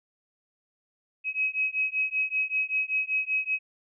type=beating tone pair; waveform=sine; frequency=2545 / 2550.2 Hz; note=D#7 / D#7; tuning=+39 / +42 cents; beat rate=5.2 Hz; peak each=-28 dBFS; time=1.24-3.59 s; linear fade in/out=50 ms; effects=none